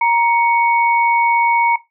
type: tone pair together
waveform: sine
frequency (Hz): 937.7 / 2226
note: A#5 / C#7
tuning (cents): +10 / +7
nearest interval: octave + minor third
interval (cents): 1497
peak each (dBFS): -12 / -18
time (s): 0.01-1.76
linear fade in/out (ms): 5
effects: noise-tail reverb RT60 0.2 s tail -17 dB re dry